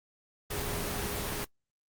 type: tone in noise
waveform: sine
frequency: 412.2 Hz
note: G#4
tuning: 13 cents flat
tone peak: -42 dBFS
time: 0.5-1.45 s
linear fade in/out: 10 ms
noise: pink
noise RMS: -34 dBFS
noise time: 0.5-1.45 s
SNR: -11 dB
effects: noise-tail reverb RT60 0.1 s tail -22 dB re dry + Opus 24 kbps